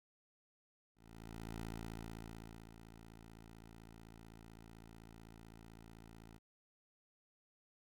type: tone with ADSR envelope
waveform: 10% pulse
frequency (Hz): 55.8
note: A1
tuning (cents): +25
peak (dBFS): -35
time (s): 0.95-6.39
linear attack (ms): 660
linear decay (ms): 1100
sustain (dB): -12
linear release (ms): 28
effects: none